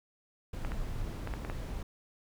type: noise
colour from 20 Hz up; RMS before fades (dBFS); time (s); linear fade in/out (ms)
brown; -37; 0.53-1.83; 5
type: clicks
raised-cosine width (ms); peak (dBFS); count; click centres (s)
0.5; -24; 6; 0.649 / 0.719 / 1.274 / 1.338 / 1.449 / 1.499
effects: none